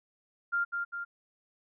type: tone with echo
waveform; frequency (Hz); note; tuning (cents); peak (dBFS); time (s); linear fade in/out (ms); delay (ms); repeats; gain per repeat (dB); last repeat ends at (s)
sine; 1396.9; F6; 0; -26; 0.52-0.65; 20; 200; 2; -4; 1.05
effects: none